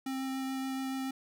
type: tone with vibrato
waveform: square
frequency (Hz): 265.1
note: C4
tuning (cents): +23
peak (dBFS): -34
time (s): 0.06-1.11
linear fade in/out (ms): 5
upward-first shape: triangle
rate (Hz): 7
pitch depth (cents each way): 10
effects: none